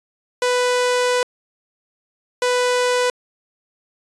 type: tone bursts at uneven times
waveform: sawtooth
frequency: 495.6 Hz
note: B4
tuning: 6 cents sharp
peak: -12 dBFS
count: 2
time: 0.42-1.23 / 2.42-3.1 s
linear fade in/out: 2 ms
effects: resampled to 22050 Hz